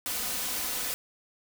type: noise with comb filter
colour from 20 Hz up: white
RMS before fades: -32 dBFS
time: 0.06-0.94 s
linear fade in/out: 0 ms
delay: 4 ms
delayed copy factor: +0.5
effects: none